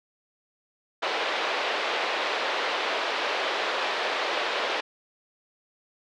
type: band-pass noise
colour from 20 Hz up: pink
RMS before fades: -28 dBFS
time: 1.02-4.81 s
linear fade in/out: 10 ms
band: 440 to 4000 Hz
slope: 24 dB/octave
effects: none